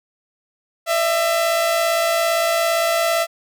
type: tone pair together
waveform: sawtooth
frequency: 610 / 667.6 Hz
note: D#5 / E5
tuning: -34 / +22 cents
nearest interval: major second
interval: 156 cents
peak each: -22 / -13 dBFS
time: 0.86-3.27 s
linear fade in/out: 50 ms
effects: none